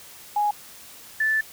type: tone pair in turn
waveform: sine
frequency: 830.6 / 1754.9 Hz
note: G#5 / A6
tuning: 0 / -5 cents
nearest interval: octave + minor second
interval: 1295 cents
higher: second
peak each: -19 dBFS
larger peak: neither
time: 0.36-0.51 / 1.2-1.41 s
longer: second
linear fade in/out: 5 ms
effects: white hiss -45 dBFS RMS until 1.52 s